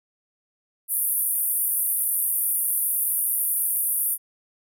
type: band-pass noise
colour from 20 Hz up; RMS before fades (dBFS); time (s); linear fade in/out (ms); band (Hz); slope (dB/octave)
white; -24; 0.88-4.18; 50; 9300 to 15000; 96
effects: none